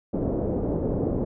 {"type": "low-pass noise", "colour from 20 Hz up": "white", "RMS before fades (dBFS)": -26, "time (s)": [0.13, 1.25], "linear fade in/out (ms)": 10, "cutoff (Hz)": 500, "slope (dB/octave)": 24, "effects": []}